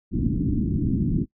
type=low-pass noise; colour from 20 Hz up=white; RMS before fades=-23 dBFS; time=0.11-1.26 s; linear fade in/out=50 ms; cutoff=300 Hz; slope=48 dB/octave; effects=noise-tail reverb RT60 0.1 s tail -20 dB re dry